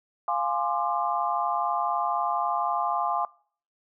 sine chord, D half-diminished seventh, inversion first, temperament equal with one note detuned, 698.5 / 830.6 / 1046.5 / 1190.4 Hz, F5 / Ab5 / C6 / D6, 0 / 0 / 0 / +23 cents, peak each -29 dBFS, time 0.28-3.25 s, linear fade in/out 2 ms, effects noise-tail reverb RT60 0.5 s tail -24 dB re dry

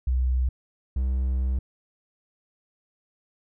sine / triangle tone pair in turn, 63.3 / 64.44 Hz, B1 / C2, +43 / -26 cents, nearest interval unison, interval 31 cents, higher second, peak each -20 dBFS, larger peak neither, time 0.07-0.49 / 0.96-1.59 s, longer second, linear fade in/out 5 ms, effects none

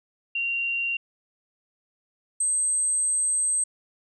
sine tone pair in turn, 2763 / 8280 Hz, F7 / C9, -19 / -19 cents, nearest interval octave + perfect fifth, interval 1900 cents, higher second, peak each -24 / -21 dBFS, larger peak second, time 0.35-0.97 / 2.4-3.64 s, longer second, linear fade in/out 5 ms, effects none

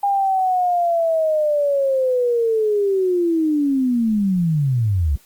sine linear sweep, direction down, 809 to 65.8 Hz, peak -15 dBFS, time 0.03-5.16 s, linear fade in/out 5 ms, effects white hiss -53 dBFS RMS until 5.25 s + Opus 24 kbps

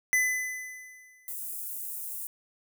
square tone with exponential decay, 2011 Hz, B6, 31 cents sharp, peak -21 dBFS, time 0.13-1.33 s, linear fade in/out 0 ms, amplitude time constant 260 ms
white high-pass noise, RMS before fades -37 dBFS, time 1.28-2.27 s, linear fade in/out 0 ms, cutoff 9000 Hz, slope 24 dB/octave
effects none

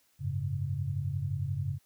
sine chord, F# suspended second, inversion none, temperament equal, 92.5 / 103.83 / 138.59 Hz, F#2 / G#2 / C#3, 0 / 0 / 0 cents, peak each -35 / -35 / -33 dBFS, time 0.19-1.79 s, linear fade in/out 50 ms, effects white hiss -69 dBFS RMS until 1.85 s

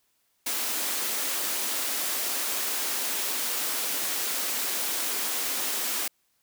white high-pass noise, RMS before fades -29 dBFS, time 0.46-6.08 s, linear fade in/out 5 ms, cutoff 220 Hz, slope 48 dB/octave, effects white hiss -71 dBFS RMS until 6.42 s

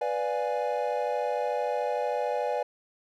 triangle chord, B diminished seventh, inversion none, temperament equal, 493.9 / 587.3 / 698.5 / 830.6 Hz, B4 / D5 / F5 / Ab5, 0 / 0 / 0 / 0 cents, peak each -29 / -29 / -33 / -30 dBFS, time 0.01-2.63 s, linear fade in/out 5 ms, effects none

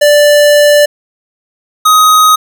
square tone pair in turn, 587.3 / 1256.4 Hz, D5 / D#6, 0 / +16 cents, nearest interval octave + minor second, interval 1316 cents, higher second, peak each -4 dBFS, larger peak neither, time 0.01-0.86 / 1.85-2.36 s, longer first, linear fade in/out 10 ms, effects none

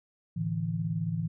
sine chord, A suspended fourth, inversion none, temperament equal, 110 / 146.83 / 164.81 Hz, A2 / D3 / E3, 0 / 0 / 0 cents, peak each -34 / -36 / -30 dBFS, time 0.36-1.28 s, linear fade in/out 10 ms, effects none

